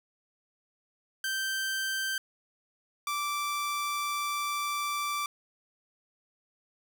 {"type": "tone pair in turn", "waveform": "sawtooth", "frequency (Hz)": [1560, 1168.7], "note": ["G6", "D6"], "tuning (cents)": [-9, -9], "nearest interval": "perfect fourth", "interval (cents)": 500, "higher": "first", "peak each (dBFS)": -26, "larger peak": "neither", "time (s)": [[1.24, 2.18], [3.07, 5.26]], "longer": "second", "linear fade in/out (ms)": 2, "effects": []}